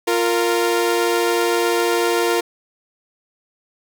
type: tone pair together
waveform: sawtooth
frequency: 349.2 / 463 Hz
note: F4 / A#4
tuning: 0 / -12 cents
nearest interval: perfect fourth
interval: 488 cents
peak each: -15 dBFS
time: 0.07-2.41 s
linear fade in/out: 10 ms
effects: 8-bit